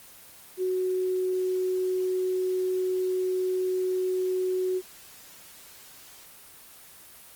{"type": "tone", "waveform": "sine", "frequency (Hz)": 370, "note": "F#4", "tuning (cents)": 0, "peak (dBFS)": -24, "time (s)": [0.57, 4.82], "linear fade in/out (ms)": 50, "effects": ["white hiss -49 dBFS RMS until 7.35 s", "Opus 24 kbps"]}